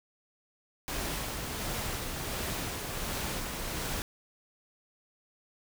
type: noise with tremolo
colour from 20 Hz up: pink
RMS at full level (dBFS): -34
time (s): 0.88-4.02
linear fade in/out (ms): 0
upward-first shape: sine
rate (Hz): 1.4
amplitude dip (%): 30
effects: none